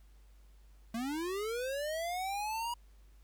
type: linear sweep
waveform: square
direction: up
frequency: 220 to 965 Hz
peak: -35 dBFS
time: 0.94-2.74 s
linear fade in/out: 5 ms
effects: added 50 Hz sine -56 dBFS peak until 3.23 s + pink hiss -71 dBFS RMS until 3.23 s